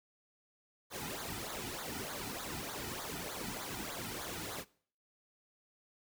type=noise with flanger; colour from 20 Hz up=pink; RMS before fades=-42 dBFS; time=0.9-4.65 s; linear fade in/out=50 ms; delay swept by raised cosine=0.36 to 1.86 ms; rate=3.3 Hz; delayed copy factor=-0.8; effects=noise-tail reverb RT60 0.5 s tail -21 dB re dry